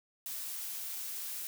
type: noise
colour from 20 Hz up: blue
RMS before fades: -40 dBFS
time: 0.26-1.47 s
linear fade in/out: 0 ms
effects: none